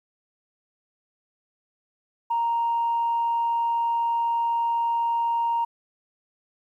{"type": "tone", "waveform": "sine", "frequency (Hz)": 932, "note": "A#5", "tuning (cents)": -1, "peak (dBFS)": -20, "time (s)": [2.3, 5.65], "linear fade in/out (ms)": 10, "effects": ["tanh soft clip ceiling -17 dBFS", "10-bit"]}